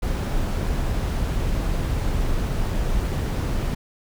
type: noise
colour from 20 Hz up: brown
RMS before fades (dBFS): -23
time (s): 0.02-3.75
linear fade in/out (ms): 10
effects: none